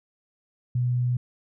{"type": "tone", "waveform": "sine", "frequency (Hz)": 123.47, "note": "B2", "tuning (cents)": 0, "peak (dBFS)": -21, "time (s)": [0.75, 1.17], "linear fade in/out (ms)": 5, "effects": []}